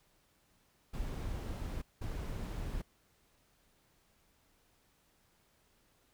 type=noise bursts at uneven times; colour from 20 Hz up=brown; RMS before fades=-39 dBFS; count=2; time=0.93-1.82 / 2.01-2.82 s; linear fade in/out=10 ms; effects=pink hiss -71 dBFS RMS until 6.13 s